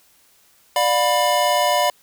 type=chord; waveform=square; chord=B diminished; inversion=first; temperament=just; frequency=592.7 / 711.2 / 987.8 Hz; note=D5 / F5 / B5; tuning=+16 / +31 / 0 cents; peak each=-21 dBFS; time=0.76-1.9 s; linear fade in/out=2 ms; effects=white hiss -56 dBFS RMS until 2.02 s